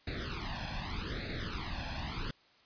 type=noise with flanger; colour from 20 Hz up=pink; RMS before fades=-38 dBFS; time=0.07-2.31 s; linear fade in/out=2 ms; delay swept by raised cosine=0.48 to 1.2 ms; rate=0.83 Hz; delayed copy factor=+0.9; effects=white hiss -64 dBFS RMS until 2.65 s + resampled to 11025 Hz